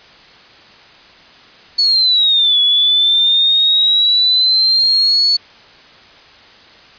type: exponential two-way sweep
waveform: sine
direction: down then up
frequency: 4435 to 3385 to 4435 Hz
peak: -9 dBFS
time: 1.78-5.37 s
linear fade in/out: 10 ms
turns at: 2.6 s
effects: white hiss -42 dBFS RMS until 6.98 s + resampled to 11025 Hz